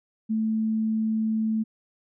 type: tone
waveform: sine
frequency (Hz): 219.9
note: A3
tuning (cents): -1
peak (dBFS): -22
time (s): 0.29-1.64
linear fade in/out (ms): 20
effects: none